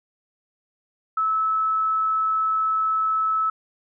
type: tone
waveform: sine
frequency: 1302 Hz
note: E6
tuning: 22 cents flat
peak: -19 dBFS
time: 1.17-3.5 s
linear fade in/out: 5 ms
effects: none